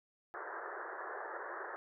white band-pass noise, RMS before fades -44 dBFS, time 0.34-1.76 s, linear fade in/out 0 ms, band 340 to 1800 Hz, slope 96 dB/octave, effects none

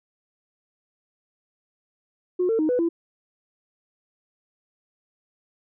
sine tone with pitch steps, 361.3 / 451.1 / 311.3 / 495.6 / 336.2 Hz, F#4 / A4 / D#4 / B4 / E4, -41 / +43 / +1 / +6 / +34 cents, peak -18 dBFS, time 2.39-2.89 s, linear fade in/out 10 ms, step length 100 ms, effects tanh soft clip ceiling -15 dBFS

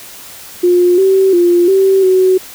sine tone with pitch steps, 355.3 / 383.6 / 349.2 / 385.5 / 373.3 Hz, F4 / G4 / F4 / G4 / F#4, +30 / -37 / 0 / -29 / +15 cents, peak -6 dBFS, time 0.63-2.38 s, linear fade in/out 10 ms, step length 350 ms, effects white hiss -33 dBFS RMS until 2.54 s

